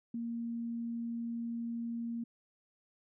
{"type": "tone with ADSR envelope", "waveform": "sine", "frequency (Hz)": 233.1, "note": "A#3", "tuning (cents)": 0, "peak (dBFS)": -33, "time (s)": [0.14, 2.24], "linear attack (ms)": 5, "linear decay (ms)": 4, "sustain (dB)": -2, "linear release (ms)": 7, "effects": []}